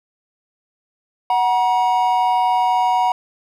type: tone pair together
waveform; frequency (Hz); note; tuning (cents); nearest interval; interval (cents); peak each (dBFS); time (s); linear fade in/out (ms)
triangle; 741.9 / 954; F#5 / A#5; +4 / +40; major third; 436; -15; 1.3-3.12; 2
effects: none